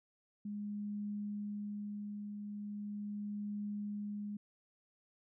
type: tone with tremolo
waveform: sine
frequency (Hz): 206.5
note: G#3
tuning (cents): -10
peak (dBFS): -37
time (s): 0.45-4.37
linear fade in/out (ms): 5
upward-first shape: triangle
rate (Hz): 0.39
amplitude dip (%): 40
effects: none